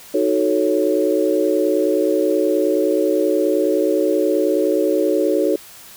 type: chord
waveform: sine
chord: D# half-diminished seventh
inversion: none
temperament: equal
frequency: 311.1 / 370 / 440 / 554.4 Hz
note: D#4 / F#4 / A4 / C#5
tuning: 0 / 0 / 0 / 0 cents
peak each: -20 dBFS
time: 0.14-5.56 s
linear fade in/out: 5 ms
effects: white hiss -41 dBFS RMS until 5.96 s